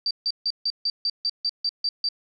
sine tone bursts, 4659 Hz, D8, 15 cents flat, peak -21 dBFS, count 11, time 0.06-2.088 s, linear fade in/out 2 ms, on 48 ms, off 150 ms, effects none

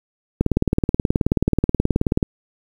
click train, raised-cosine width 3 ms, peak -3 dBFS, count 35, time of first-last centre 0.41-2.228 s, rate 18.7 Hz, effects 7-bit

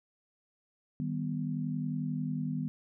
sine chord, Eb augmented, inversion none, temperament equal, 155.56 / 196 / 246.9 Hz, Eb3 / G3 / B3, 0 / 0 / 0 cents, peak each -34 / -38 / -35 dBFS, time 1-2.68 s, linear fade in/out 0 ms, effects none

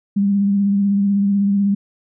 sine tone with vibrato, 200 Hz, G3, 35 cents sharp, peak -13 dBFS, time 0.16-1.75 s, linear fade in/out 10 ms, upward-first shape triangle, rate 16 Hz, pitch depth 33 cents each way, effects none

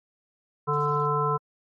harmonic tone, 146.83 Hz, D3, in tune, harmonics 1 / 3 / 5 / 7 / 9, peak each -28 / -28 / -36 / -26 / -28 dBFS, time 0.67-1.38 s, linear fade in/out 20 ms
violet noise, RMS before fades -43 dBFS, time 0.73-1.06 s, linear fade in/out 5 ms
effects low-pass 5000 Hz 12 dB/octave + MP3 32 kbps

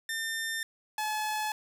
sawtooth tone pair in turn, 1800 / 856.4 Hz, A6 / A5, +39 / -47 cents, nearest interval octave + minor second, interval 1286 cents, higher first, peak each -28 / -26 dBFS, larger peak second, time 0.09-0.63 / 0.98-1.52 s, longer neither, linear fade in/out 2 ms, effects none

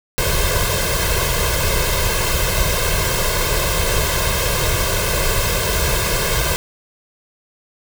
pink noise with comb filter, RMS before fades -18 dBFS, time 0.18-6.56 s, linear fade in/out 0 ms, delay 1.9 ms, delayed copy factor +0.95, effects none

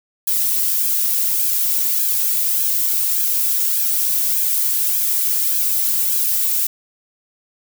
violet noise with flanger, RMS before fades -18 dBFS, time 0.27-6.67 s, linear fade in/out 5 ms, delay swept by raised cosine 1.2 to 2.7 ms, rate 1.7 Hz, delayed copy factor +0.85, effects none

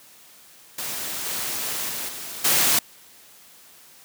white noise with level steps, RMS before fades -30 / -28 / -30 / -35 / -19 dBFS, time 0.78-2.79 s, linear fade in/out 5 ms, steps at 1.25 / 1.89 / 2.08 / 2.44 s, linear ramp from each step 10 ms, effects white hiss -50 dBFS RMS until 4.04 s + high-pass 100 Hz 12 dB/octave

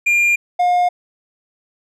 triangle tone pair in turn, 2400 / 713.5 Hz, D7 / F5, +37 / +37 cents, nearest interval octave + major sixth, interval 2100 cents, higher first, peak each -10 / -10 dBFS, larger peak neither, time 0.06-0.36 / 0.59-0.89 s, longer neither, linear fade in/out 10 ms, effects resampled to 32000 Hz

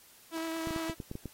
sawtooth tone with vibrato, 325.8 Hz, E4, 20 cents flat, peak -30 dBFS, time 0.31-0.95 s, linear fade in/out 50 ms, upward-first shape sine, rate 8.9 Hz, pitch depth 15 cents each way
clicks, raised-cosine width 3 ms, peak -25 dBFS, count 8, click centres 0.672 / 0.708 / 0.762 / 0.898 / 1.002 / 1.114 / 1.154 / 1.257 s
effects white hiss -58 dBFS RMS until 1.33 s + AAC 48 kbps

